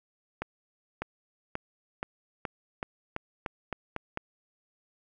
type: accelerating click train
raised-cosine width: 0.5 ms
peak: -17 dBFS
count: 11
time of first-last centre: 0.42-4.174 s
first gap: 600 ms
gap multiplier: 0.89
effects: none